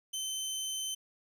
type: tone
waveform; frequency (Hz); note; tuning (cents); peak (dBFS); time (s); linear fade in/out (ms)
20% pulse; 3078; G7; -32; -29; 0.13-0.95; 10
effects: none